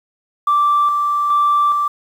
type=tone with tremolo; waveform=sine; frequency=1170 Hz; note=D6; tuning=7 cents flat; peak=-10 dBFS; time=0.47-1.88 s; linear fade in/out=5 ms; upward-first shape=square; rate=1.2 Hz; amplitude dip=35%; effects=tanh soft clip ceiling -7 dBFS + 7-bit